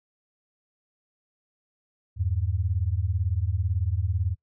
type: beating tone pair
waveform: sine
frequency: 82.41 / 100.41 Hz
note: E2 / G2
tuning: 0 / +42 cents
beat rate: 18 Hz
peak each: -26 dBFS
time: 2.16-4.36 s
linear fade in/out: 50 ms
effects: noise-tail reverb RT60 0.1 s tail -22 dB re dry